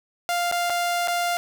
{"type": "tone with dropouts", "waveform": "sawtooth", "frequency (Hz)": 698.5, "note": "F5", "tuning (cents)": 0, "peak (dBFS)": -18, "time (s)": [0.29, 1.37], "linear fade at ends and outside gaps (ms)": 0, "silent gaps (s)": [[0.514, 0.523], [0.698, 0.702], [1.075, 1.082]], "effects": []}